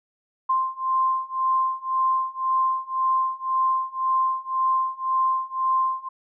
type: beating tone pair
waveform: sine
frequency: 1046.5 / 1048.4 Hz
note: C6 / C6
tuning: 0 / +3 cents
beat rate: 1.9 Hz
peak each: -24 / -23 dBFS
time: 0.49-6.09 s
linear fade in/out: 10 ms
effects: none